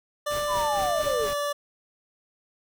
25% pulse tone with pitch glide, 590 to 579.9 Hz, D5 to D5, +8 to -22 cents, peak -22 dBFS, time 0.26-1.53 s, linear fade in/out 10 ms, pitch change -30 cents, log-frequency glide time 1.22-1.28 s
pink noise with tremolo, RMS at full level -36 dBFS, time 0.3-1.34 s, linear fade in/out 10 ms, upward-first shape triangle, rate 4.3 Hz, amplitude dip 80%
sine linear sweep, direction down, 1046.5 to 392 Hz, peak -25 dBFS, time 0.47-1.29 s, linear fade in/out 50 ms
effects none

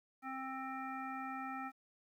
harmonic tone, 264.1 Hz, C4, 16 cents sharp, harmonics 1 / 3 / 5 / 7 / 9, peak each -46 / -45 / -45 / -51 / -53 dBFS, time 0.22-1.72 s, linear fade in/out 50 ms, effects 12-bit

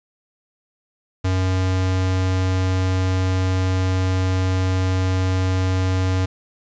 square tone, 93.2 Hz, F#2, 13 cents sharp, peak -18 dBFS, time 1.24-6.26 s, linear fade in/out 10 ms, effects resampled to 16000 Hz + 8-bit

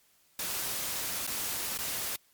white noise with dropouts, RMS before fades -34 dBFS, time 0.39-2.16 s, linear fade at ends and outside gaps 2 ms, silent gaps 1.267-1.274 / 1.775-1.787 s, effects white hiss -66 dBFS RMS until 2.33 s + MP3 96 kbps

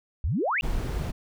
sine exponential sweep, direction up, 58.27 to 2960 Hz, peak -23 dBFS, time 0.24-0.61 s, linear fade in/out 0 ms
brown noise, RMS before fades -28 dBFS, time 0.62-1.12 s, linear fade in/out 20 ms
effects none

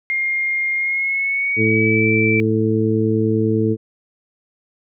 sine tone with pitch glide, 2124 to 2330 Hz, C7 to D7, +25 to -14 cents, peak -17 dBFS, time 0.1-2.4 s, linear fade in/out 0 ms, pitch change +161 cents, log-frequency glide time 0.75-2.09 s
harmonic tone, 110 Hz, A2, in tune, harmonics 1 / 2 / 3 / 4, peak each -20 / -20 / -20 / -20 dBFS, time 1.56-3.77 s, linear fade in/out 50 ms
effects none

